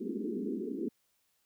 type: band-pass noise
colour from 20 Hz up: pink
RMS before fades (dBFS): -36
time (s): 0-0.89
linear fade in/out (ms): 10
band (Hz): 200 to 430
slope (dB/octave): 96
effects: white hiss -75 dBFS RMS until 1.45 s